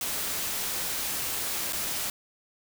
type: noise with dropouts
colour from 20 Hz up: white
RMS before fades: -31 dBFS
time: 0.01-2.1 s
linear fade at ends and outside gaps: 2 ms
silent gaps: 1.725-1.73 s
effects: none